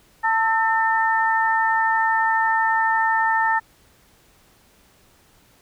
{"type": "tone cluster", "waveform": "sine", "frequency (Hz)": [893, 1315, 1803], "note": ["A5", "E6", "A6"], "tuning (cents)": [25, -5, 42], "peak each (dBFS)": [-19, -26, -21], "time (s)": [0.23, 3.6], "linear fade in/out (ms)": 20, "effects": ["pink hiss -56 dBFS RMS until 5.61 s"]}